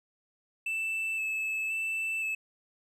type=tone with vibrato; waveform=triangle; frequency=2629 Hz; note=E7; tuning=5 cents flat; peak=-28 dBFS; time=0.66-2.35 s; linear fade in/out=5 ms; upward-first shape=square; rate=0.96 Hz; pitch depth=14 cents each way; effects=none